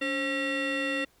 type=tone with frequency modulation; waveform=sine; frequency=1100 Hz; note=C#6; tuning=14 cents flat; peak=-24 dBFS; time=0.01-1.05 s; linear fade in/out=10 ms; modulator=816 Hz; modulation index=2.5; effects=tanh soft clip ceiling -26 dBFS + pink hiss -64 dBFS RMS until 1.2 s